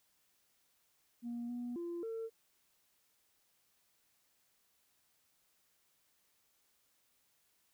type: tone with pitch steps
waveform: sine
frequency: 237.6 / 242.5 / 343.5 / 451.4 Hz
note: A#3 / B3 / F4 / A4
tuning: +33 / -31 / -29 / +44 cents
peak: -37 dBFS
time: 1.22-2.3 s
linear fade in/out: 50 ms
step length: 270 ms
effects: tanh soft clip ceiling -36 dBFS + white hiss -75 dBFS RMS until 7.73 s